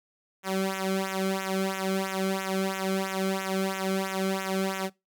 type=tone with flanger; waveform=sawtooth; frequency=191.4 Hz; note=G3; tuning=41 cents flat; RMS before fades=-29 dBFS; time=0.43-4.9 s; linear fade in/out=50 ms; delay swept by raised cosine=0.21 to 1.12 ms; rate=3 Hz; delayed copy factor=-1; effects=noise-tail reverb RT60 0.2 s tail -21 dB re dry